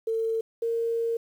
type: tone pair in turn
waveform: sine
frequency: 449.8 / 461.1 Hz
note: A4 / A#4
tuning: +38 / -19 cents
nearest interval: unison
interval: 43 cents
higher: second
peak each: -24 dBFS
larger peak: neither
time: 0.07-0.41 / 0.62-1.17 s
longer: second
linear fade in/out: 5 ms
effects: 9-bit